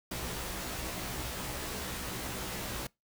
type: noise with comb filter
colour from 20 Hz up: pink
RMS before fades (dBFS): -38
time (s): 0.11-2.87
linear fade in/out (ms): 5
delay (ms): 16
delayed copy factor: +1
effects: noise-tail reverb RT60 0.2 s tail -24 dB re dry